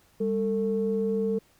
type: tone pair together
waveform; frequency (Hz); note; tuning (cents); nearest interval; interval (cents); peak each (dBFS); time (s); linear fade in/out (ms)
sine; 199.5 / 447.9; G3 / A4; +31 / +31; octave + major second; 1400; -27 / -25; 0.2-1.39; 10
effects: tanh soft clip ceiling -16 dBFS + pink hiss -62 dBFS RMS until 1.59 s

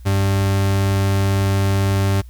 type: tone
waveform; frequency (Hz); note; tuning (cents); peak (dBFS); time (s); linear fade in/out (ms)
40% pulse; 98; G2; 0; -14; 0.05-2.22; 20
effects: added 60 Hz sine -35 dBFS peak until 2.29 s + white hiss -57 dBFS RMS until 2.29 s

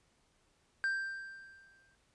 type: tone with exponential decay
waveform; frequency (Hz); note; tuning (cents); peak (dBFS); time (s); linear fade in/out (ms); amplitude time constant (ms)
triangle; 1576; G6; +9; -27; 0.84-1.95; 0; 240
effects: pink hiss -72 dBFS RMS until 2.14 s + resampled to 22050 Hz

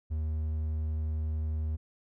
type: tone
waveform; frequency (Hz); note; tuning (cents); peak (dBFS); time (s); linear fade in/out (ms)
triangle; 77.78; D#2; 0; -27; 0.1-1.77; 20
effects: none

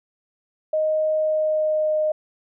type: tone with pitch glide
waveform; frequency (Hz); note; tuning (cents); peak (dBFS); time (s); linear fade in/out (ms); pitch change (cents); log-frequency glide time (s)
sine; 622.3 to 616.2; D#5 to D#5; 0 to -17; -18; 0.73-2.12; 5; -17; 1.16-1.95
effects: none

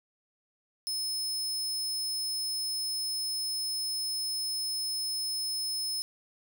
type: tone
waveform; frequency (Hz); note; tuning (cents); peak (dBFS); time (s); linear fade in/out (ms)
sawtooth; 5200; E8; -24; -28; 0.87-6.02; 0
effects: none

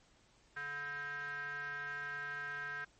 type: tone with band-pass filter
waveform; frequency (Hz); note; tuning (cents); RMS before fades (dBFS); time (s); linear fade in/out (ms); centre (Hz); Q
square; 143.9; D3; -35; -42; 0.56-2.85; 10; 1600; 8.2
effects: pink hiss -68 dBFS RMS until 2.99 s + MP3 32 kbps

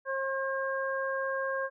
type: harmonic tone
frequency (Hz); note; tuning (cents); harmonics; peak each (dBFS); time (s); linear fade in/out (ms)
537; C5; +45; 1 / 2 / 3; -32 / -36 / -34; 0.05-1.7; 50
effects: none

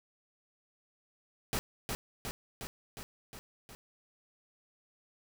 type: noise with echo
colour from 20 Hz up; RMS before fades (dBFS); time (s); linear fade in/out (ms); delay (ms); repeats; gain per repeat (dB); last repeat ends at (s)
pink; -33; 1.53-1.59; 0; 360; 6; -3; 3.75
effects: none

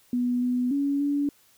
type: tone with pitch steps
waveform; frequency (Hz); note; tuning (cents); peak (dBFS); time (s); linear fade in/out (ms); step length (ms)
sine; 245.5 / 248.1 / 281.5 / 286.2; B3 / B3 / C#4 / D4; -10 / +8 / +27 / -45; -22; 0.13-1.29; 2; 290
effects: white hiss -60 dBFS RMS until 1.57 s

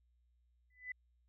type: tone with exponential growth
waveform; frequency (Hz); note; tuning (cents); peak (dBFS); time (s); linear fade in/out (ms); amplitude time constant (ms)
sine; 2000; B6; +21; -37; 0.7-0.92; 5; 46
effects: added 60 Hz sine -70 dBFS peak until 1.28 s

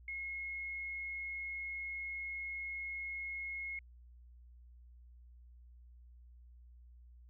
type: tone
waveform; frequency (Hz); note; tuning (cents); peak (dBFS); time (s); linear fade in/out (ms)
sine; 2165; C#7; -41; -39; 0.08-3.79; 2
effects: added 60 Hz sine -55 dBFS peak until 7.29 s

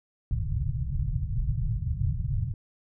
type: low-pass noise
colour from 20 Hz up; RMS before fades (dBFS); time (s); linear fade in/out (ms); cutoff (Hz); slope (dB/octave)
white; -28; 0.31-2.54; 2; 140; 48
effects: none

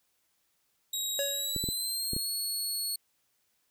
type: tone with pitch glide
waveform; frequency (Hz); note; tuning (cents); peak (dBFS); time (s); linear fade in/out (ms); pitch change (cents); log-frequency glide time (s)
20% pulse; 3816 to 4358; A#7 to C#8; +40 to -30; -25; 0.93-2.96; 5; +230; 1.31-2.29
type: tone with exponential decay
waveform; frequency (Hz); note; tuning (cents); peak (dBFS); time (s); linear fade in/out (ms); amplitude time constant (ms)
square; 561; C#5; +21; -29; 1.19-1.65; 1; 99
type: clicks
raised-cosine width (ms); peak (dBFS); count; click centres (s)
3; -22; 5; 1.563 / 1.64 / 1.688 / 2.134 / 2.165
effects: white hiss -74 dBFS RMS until 3.7 s

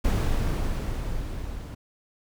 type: noise with level ramp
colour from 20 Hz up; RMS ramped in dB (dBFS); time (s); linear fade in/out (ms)
brown; -21 to -36; 0.04-1.75; 10
effects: none

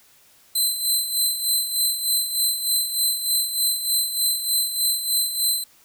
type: tone with tremolo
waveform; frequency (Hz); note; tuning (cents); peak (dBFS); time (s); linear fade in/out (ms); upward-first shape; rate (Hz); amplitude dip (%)
15% pulse; 4061; B7; +48; -11; 0.55-5.64; 5; sine; 3.3; 65
effects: white hiss -55 dBFS RMS until 5.84 s

